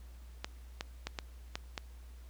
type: clicks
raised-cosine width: 0.2 ms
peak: -19 dBFS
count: 6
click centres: 0.445 / 0.809 / 1.07 / 1.188 / 1.555 / 1.778 s
effects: added 60 Hz sine -48 dBFS peak until 2.29 s + pink hiss -64 dBFS RMS until 2.29 s